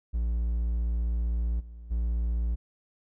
triangle tone with level steps, 57.7 Hz, A#1, 17 cents flat, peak -23 / -39 / -23 dBFS, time 0.13-2.56 s, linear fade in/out 20 ms, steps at 1.59 / 1.9 s, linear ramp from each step 20 ms, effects none

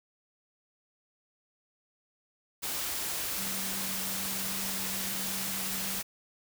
sine tone in noise, 192 Hz, G3, 36 cents flat, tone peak -42 dBFS, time 3.37-6.01 s, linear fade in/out 20 ms, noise white, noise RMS -34 dBFS, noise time 2.62-6.03 s, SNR -11 dB, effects none

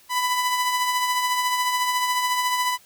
sawtooth tone with tremolo, 996 Hz, B5, 14 cents sharp, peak -15 dBFS, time 0.09-2.78 s, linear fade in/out 50 ms, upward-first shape triangle, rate 14 Hz, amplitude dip 45%, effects white hiss -54 dBFS RMS until 2.85 s

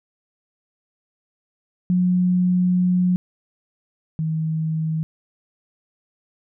sine tone pair in turn, 180.6 / 158.87 Hz, F#3 / D#3, -42 / +36 cents, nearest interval major second, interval 222 cents, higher first, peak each -15 / -20 dBFS, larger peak first, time 1.9-3.16 / 4.19-5.03 s, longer first, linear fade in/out 0 ms, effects none

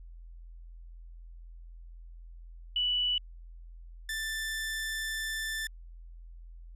sine / sawtooth tone pair in turn, 2960 / 1768.2 Hz, F#7 / A6, 0 / +8 cents, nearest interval major sixth, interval 892 cents, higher first, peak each -26 / -29 dBFS, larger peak first, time 2.76-3.18 / 4.09-5.67 s, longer second, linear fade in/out 2 ms, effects added 42 Hz sine -45 dBFS peak until 6.75 s + resampled to 32000 Hz

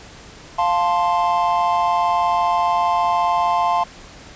triangle chord, F major, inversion none, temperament equal, 698.5 / 880 / 1046.5 Hz, F5 / A5 / C6, 0 / 0 / 0 cents, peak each -18 dBFS, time 0.58-3.84 s, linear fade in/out 10 ms, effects pink hiss -41 dBFS RMS until 4.35 s + resampled to 16000 Hz

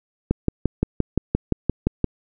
click train, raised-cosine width 3 ms, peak -5 dBFS, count 11, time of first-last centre 0.31-2.043 s, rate 5.77 Hz, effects none

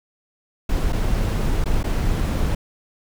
brown noise with dropouts, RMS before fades -20 dBFS, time 0.69-2.55 s, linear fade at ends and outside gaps 5 ms, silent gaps 0.925-0.929 / 1.642-1.657 / 1.831-1.841 s, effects none

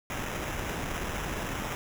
pink noise with sample-and-hold, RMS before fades -34 dBFS, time 0.1-1.75 s, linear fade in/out 0 ms, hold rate 4410 Hz, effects none

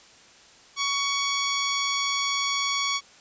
10% pulse tone, 1121 Hz, C#6, 19 cents sharp, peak -15 dBFS, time 0.76-3.01 s, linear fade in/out 50 ms, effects white hiss -52 dBFS RMS until 3.2 s + resampled to 16000 Hz

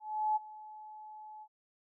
sine tone with ADSR envelope, 857 Hz, A5, 46 cents flat, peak -26 dBFS, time 0-1.48 s, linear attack 360 ms, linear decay 21 ms, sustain -20 dB, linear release 60 ms, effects none

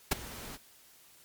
pink noise with ADSR envelope, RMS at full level -24 dBFS, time 0.11-0.58 s, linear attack 9 ms, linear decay 16 ms, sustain -20 dB, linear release 31 ms, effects white hiss -59 dBFS RMS until 1.24 s + MP3 96 kbps

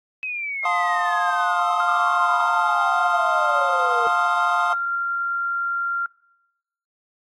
sine exponential sweep, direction down, 2561 to 459.3 Hz, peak -25 dBFS, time 0.23-4.07 s, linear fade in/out 0 ms
triangle chord, F dominant seventh, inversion none, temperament equal with one note detuned, 707 / 880 / 1046.5 / 1244.5 Hz, F5 / A5 / C6 / Eb6, +21 / 0 / 0 / 0 cents, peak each -22 / -26 / -23 / -22 dBFS, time 0.65-4.73 s, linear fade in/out 2 ms
sine tone, 1385 Hz, F6, 15 cents flat, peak -21 dBFS, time 1.8-6.06 s, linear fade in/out 2 ms
effects noise-tail reverb RT60 1.0 s tail -25 dB re dry + AAC 32 kbps

